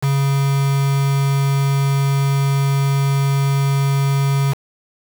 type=tone with quantisation; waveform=triangle; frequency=138.4 Hz; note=C#3; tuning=2 cents flat; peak=-12 dBFS; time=0.02-4.54 s; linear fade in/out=20 ms; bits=4; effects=none

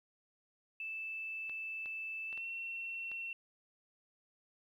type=tone with pitch glide; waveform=sine; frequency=2637 to 2711 Hz; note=E7 to E7; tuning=0 to +48 cents; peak=-39 dBFS; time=0.8-3.33 s; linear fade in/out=2 ms; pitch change=+48 cents; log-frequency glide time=2.27-2.44 s
type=clicks; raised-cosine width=0.3 ms; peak=-37 dBFS; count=5; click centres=1.496 / 1.859 / 2.328 / 2.376 / 3.116 s
effects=12-bit

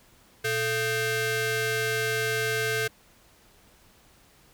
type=ring-modulated tone; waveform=sawtooth; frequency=560 Hz; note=C#5; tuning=18 cents sharp; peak=-18 dBFS; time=0.44-2.88 s; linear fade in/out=10 ms; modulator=1000 Hz; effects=pink hiss -58 dBFS RMS until 4.53 s

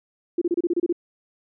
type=tone bursts; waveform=sine; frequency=345.7 Hz; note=F4; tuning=18 cents flat; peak=-18 dBFS; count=9; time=0.38-0.927 s; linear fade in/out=5 ms; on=35 ms; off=29 ms; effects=none

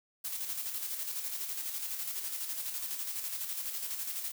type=noise with tremolo; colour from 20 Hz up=blue; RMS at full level=-36 dBFS; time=0.24-4.32 s; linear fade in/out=10 ms; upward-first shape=square; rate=12 Hz; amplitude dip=40%; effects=none

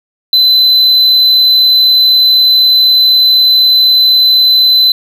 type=tone; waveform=triangle; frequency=4032 Hz; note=B7; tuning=35 cents sharp; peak=-3 dBFS; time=0.33-4.92 s; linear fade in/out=2 ms; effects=none

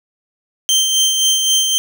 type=tone with tremolo; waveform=25% pulse; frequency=3136 Hz; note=G7; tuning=in tune; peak=-7 dBFS; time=0.69-1.78 s; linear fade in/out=0 ms; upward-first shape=sine; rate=3.8 Hz; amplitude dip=40%; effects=none

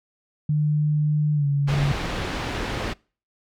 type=tone with pitch glide; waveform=sine; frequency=150.3 to 141.86 Hz; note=D3 to C#3; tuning=+40 to +40 cents; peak=-18 dBFS; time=0.49-1.92 s; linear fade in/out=5 ms; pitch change=-100 cents; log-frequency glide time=1.34-1.46 s
type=low-pass noise; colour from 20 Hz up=pink; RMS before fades=-28 dBFS; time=1.67-2.94 s; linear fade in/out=20 ms; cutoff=3600 Hz; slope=12 dB/octave
effects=noise-tail reverb RT60 0.4 s tail -26 dB re dry

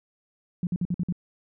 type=tone bursts; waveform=sine; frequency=176.8 Hz; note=F3; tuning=22 cents sharp; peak=-23 dBFS; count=6; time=0.63-1.125 s; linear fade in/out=2 ms; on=40 ms; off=51 ms; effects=none

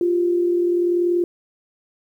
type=tone pair together; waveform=sine; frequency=349.4 / 390 Hz; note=F4 / G4; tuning=+1 / -9 cents; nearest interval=major second; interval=190 cents; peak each=-16 / -28 dBFS; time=0.01-1.24 s; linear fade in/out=2 ms; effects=9-bit

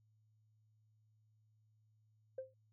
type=tone with exponential decay; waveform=sine; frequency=523.3 Hz; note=C5; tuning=in tune; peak=-37 dBFS; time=2.38-2.54 s; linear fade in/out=5 ms; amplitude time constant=34 ms; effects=tanh soft clip ceiling -35 dBFS + added 108 Hz sine -70 dBFS peak until 2.72 s

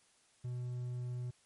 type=tone; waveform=triangle; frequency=123.47 Hz; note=B2; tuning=in tune; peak=-35 dBFS; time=0.44-1.31 s; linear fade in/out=10 ms; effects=white hiss -69 dBFS RMS until 1.45 s + MP3 48 kbps

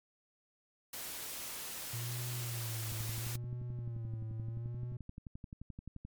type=noise; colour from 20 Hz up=white; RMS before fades=-43 dBFS; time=0.93-3.36 s; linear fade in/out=5 ms
type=tone with vibrato; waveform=triangle; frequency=116.54 Hz; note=A#2; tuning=in tune; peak=-36 dBFS; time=1.93-4.97 s; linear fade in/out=5 ms; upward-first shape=sine; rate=0.75 Hz; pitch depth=84 cents each way
type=click train; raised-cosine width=5 ms; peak=-33 dBFS; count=37; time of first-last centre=2.92-6.05 s; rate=11.5 Hz
effects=MP3 96 kbps

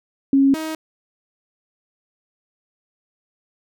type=tone pair in turn; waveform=sine / sawtooth; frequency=273.5 / 316.3 Hz; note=C#4 / D#4; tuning=-23 / +29 cents; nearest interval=minor third; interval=252 cents; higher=second; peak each=-11 / -21 dBFS; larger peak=first; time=0.33-0.54 / 0.54-0.75 s; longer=neither; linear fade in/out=2 ms; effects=none

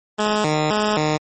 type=tone with vibrato; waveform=10% pulse; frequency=180 Hz; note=F#3; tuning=47 cents flat; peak=-9 dBFS; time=0.18-1.18 s; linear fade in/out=20 ms; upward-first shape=square; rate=1.9 Hz; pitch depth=280 cents each way; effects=MP3 32 kbps

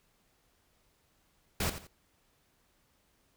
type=noise with echo; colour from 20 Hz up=pink; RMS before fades=-31 dBFS; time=1.6-1.7 s; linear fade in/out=5 ms; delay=86 ms; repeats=2; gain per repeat=-11 dB; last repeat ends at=1.872 s; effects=pink hiss -71 dBFS RMS until 3.36 s

